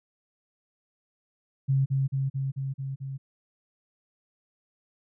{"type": "tone with echo", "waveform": "sine", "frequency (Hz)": 135.4, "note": "C#3", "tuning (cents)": -40, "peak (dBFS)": -20, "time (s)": [1.68, 1.86], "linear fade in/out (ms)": 20, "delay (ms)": 220, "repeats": 6, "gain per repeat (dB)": -2, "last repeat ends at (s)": 3.18, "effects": []}